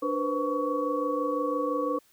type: tone cluster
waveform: sine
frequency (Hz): 294.2 / 487.1 / 513 / 1124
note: D4 / B4 / C5 / C#6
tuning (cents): +3 / -24 / -34 / +24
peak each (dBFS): -31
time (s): 0.02-1.99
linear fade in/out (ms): 10
effects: white hiss -63 dBFS RMS until 2.12 s